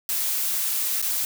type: noise with dropouts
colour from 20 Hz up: blue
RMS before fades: -25 dBFS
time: 0.09-1.25 s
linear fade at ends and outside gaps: 1 ms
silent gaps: 1.017-1.025 s
effects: none